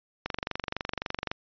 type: click train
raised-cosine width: 0.3 ms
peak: -14 dBFS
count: 26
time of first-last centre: 0.26-1.315 s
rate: 23.7 Hz
effects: resampled to 11025 Hz